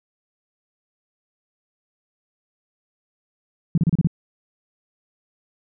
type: tone bursts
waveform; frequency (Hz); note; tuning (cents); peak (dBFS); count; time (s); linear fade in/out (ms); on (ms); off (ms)
sine; 164.81; E3; 0; -13; 6; 3.75-4.072; 2; 27; 32
effects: none